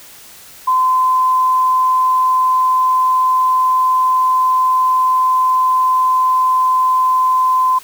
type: tone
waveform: sine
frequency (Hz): 1026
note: C6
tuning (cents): -34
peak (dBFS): -10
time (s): 0.67-7.79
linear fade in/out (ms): 10
effects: white hiss -39 dBFS RMS until 7.83 s